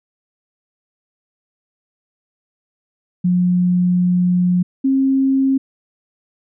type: tone pair in turn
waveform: sine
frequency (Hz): 179.1 / 268.3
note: F3 / C4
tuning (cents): +44 / +44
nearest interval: perfect fifth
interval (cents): 700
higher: second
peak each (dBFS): -12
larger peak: neither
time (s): 3.24-4.63 / 4.84-5.58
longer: first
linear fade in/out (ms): 10
effects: none